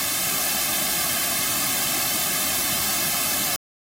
white noise with comb filter, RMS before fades -23 dBFS, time 0-3.56 s, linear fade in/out 0 ms, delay 2.1 ms, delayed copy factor -0.85, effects AAC 48 kbps

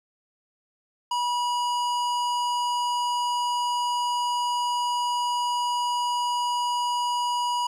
square tone, 970 Hz, B5, 31 cents flat, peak -24 dBFS, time 1.11-7.67 s, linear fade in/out 5 ms, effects low-pass 8000 Hz 12 dB/octave + 10-bit

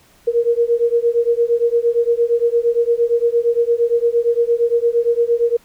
sine beating tone pair, 466.2 / 474.9 Hz, A#4 / A#4, 0 / +32 cents, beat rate 8.7 Hz, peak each -16 dBFS, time 0.27-5.57 s, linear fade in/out 10 ms, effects pink hiss -52 dBFS RMS until 5.64 s

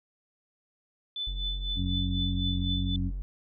sine tone with tremolo, 3506 Hz, A7, 7 cents flat, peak -29 dBFS, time 1.16-2.96 s, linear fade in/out 2 ms, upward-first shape triangle, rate 4 Hz, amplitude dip 90%
triangle tone, 46.21 Hz, F#1, 1 cent flat, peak -29 dBFS, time 1.27-3.22 s, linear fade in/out 0 ms
harmonic tone, 91.1 Hz, F#2, 26 cents flat, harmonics 1 / 2 / 3, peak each -30 / -33 / -35 dBFS, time 1.75-3.12 s, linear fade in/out 50 ms
effects none

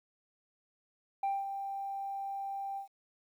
sine tone with ADSR envelope, 788 Hz, G5, 9 cents sharp, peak -26 dBFS, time 1.23-2.88 s, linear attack 5 ms, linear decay 210 ms, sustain -9 dB, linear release 110 ms, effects tanh soft clip ceiling -28 dBFS + 11-bit

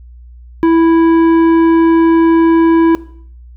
sine tone with tanh clipping, 329.6 Hz, E4, in tune, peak -8 dBFS, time 0.63-2.95 s, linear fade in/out 0 ms, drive 11 dB, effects noise-tail reverb RT60 0.6 s tail -19 dB re dry + added 60 Hz sine -33 dBFS peak until 3.56 s

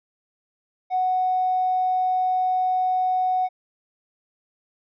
triangle tone, 740 Hz, F#5, in tune, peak -15 dBFS, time 0.9-3.49 s, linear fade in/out 50 ms, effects tanh soft clip ceiling -17 dBFS + resampled to 11025 Hz

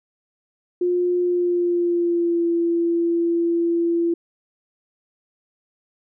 sine tone with pitch glide, 355.7 to 339 Hz, F4 to E4, +32 to +49 cents, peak -17 dBFS, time 0.81-4.14 s, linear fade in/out 5 ms, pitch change -83 cents, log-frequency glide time 1.2-2.48 s, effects none

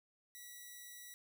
5% pulse tone, 1943 Hz, B6, 29 cents flat, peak -40 dBFS, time 0.35-1.14 s, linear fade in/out 0 ms, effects none

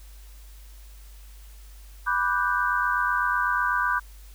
sine chord, G major seventh, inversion first, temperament equal, 987.8 / 1174.7 / 1480 / 1568 Hz, B5 / D6 / F#6 / G6, 0 / 0 / 0 / 0 cents, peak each -27 dBFS, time 2.06-4 s, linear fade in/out 20 ms, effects added 50 Hz sine -43 dBFS peak until 4.34 s + white hiss -55 dBFS RMS until 4.34 s

